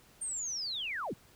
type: linear sweep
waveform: sine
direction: down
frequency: 8870 to 84 Hz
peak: -34 dBFS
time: 0.21-1.14 s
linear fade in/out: 10 ms
effects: pink hiss -61 dBFS RMS until 1.35 s